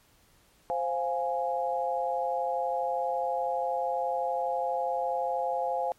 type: chord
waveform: sine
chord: F minor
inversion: second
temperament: equal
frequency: 523.3 / 698.5 / 830.6 Hz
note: C5 / F5 / Ab5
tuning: 0 / 0 / 0 cents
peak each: -31 dBFS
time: 0.7-5.92 s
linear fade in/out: 0 ms
effects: pink hiss -63 dBFS RMS until 5.98 s + MP3 64 kbps